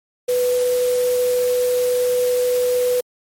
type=tone in noise; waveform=sine; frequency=495.8 Hz; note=B4; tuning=7 cents sharp; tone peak=-15 dBFS; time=0.28-3.01 s; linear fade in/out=10 ms; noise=white; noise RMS=-31 dBFS; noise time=0.28-3.01 s; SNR=+13 dB; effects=MP3 64 kbps